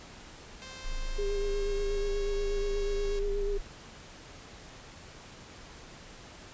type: tone with pitch glide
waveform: 5% pulse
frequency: 523.3 to 550 Hz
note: C5 to C#5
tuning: 0 to -14 cents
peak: -33 dBFS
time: 0.62-3.19 s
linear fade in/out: 0 ms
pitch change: +86 cents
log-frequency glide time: 0.98-2.2 s
type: tone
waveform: sine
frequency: 26.52 Hz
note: G#0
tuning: 37 cents sharp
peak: -30 dBFS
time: 0.84-3.62 s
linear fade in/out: 20 ms
type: tone with vibrato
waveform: sine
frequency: 403.2 Hz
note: G4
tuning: 49 cents sharp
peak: -30 dBFS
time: 1.18-3.58 s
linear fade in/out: 10 ms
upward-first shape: sine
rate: 8.3 Hz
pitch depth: 25 cents each way
effects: pink hiss -49 dBFS RMS until 6.53 s + resampled to 16000 Hz